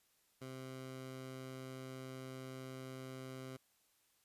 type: tone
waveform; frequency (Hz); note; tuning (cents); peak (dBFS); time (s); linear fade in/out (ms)
15% pulse; 130.81; C3; 0; -40; 0.41-3.57; 10
effects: white hiss -75 dBFS RMS until 4.24 s + resampled to 32000 Hz